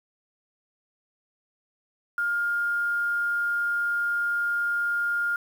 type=tone with quantisation; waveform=sine; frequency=1411 Hz; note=F6; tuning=17 cents sharp; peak=-23 dBFS; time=2.18-5.36 s; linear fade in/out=2 ms; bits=8; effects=none